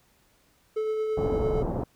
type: tone with tremolo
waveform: triangle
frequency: 434.6 Hz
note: A4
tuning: 21 cents flat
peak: -22 dBFS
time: 0.76-1.63 s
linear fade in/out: 10 ms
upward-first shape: triangle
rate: 8.9 Hz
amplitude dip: 30%
type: low-pass noise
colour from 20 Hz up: pink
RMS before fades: -29 dBFS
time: 1.17-1.84 s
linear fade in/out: 5 ms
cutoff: 840 Hz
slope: 24 dB/octave
effects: pink hiss -64 dBFS RMS until 1.95 s